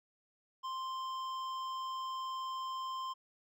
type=tone with hard clipping; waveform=sine; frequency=1046.5 Hz; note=C6; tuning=in tune; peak=-39 dBFS; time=0.63-3.14 s; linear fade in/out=20 ms; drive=10 dB; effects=none